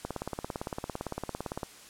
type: click train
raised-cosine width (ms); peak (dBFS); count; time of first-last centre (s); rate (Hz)
1; -19; 29; 0.05-1.632; 17.7
effects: white hiss -51 dBFS RMS until 1.89 s + low-pass 10000 Hz 12 dB/octave